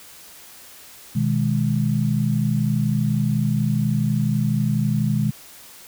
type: chord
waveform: sine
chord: G# minor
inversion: first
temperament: equal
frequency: 123.47 / 155.56 / 207.7 Hz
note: B2 / D#3 / G#3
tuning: 0 / 0 / 0 cents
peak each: -22 dBFS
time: 1.15-5.31 s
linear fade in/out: 10 ms
effects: white hiss -44 dBFS RMS until 5.87 s